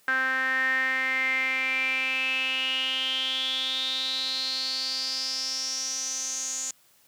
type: tone with band-pass filter sweep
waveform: sawtooth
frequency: 261.6 Hz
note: C4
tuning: in tune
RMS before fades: -28 dBFS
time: 0.08-6.71 s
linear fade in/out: 0 ms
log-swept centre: 1600 to 6900 Hz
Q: 9.9
effects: white hiss -61 dBFS RMS until 7.07 s + high-pass 60 Hz 12 dB/octave